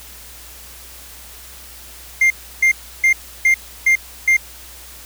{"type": "tone bursts", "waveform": "triangle", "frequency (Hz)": 2107, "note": "C7", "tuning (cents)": 12, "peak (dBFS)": -8, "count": 6, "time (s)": [2.21, 4.368], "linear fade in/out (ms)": 5, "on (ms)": 93, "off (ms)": 320, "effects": ["added 60 Hz sine -43 dBFS peak until 5.05 s", "white hiss -39 dBFS RMS until 5.05 s"]}